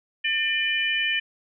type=harmonic tone; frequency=599 Hz; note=D5; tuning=34 cents sharp; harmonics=3 / 4 / 5; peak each=-26 / -26 / -26 dBFS; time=0.24-1.2 s; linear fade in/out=10 ms; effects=none